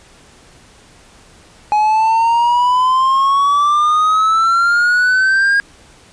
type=exponential sweep; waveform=triangle; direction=up; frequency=838 to 1632 Hz; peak=-8 dBFS; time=1.72-5.6 s; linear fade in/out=0 ms; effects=pink hiss -45 dBFS RMS until 6.12 s + resampled to 22050 Hz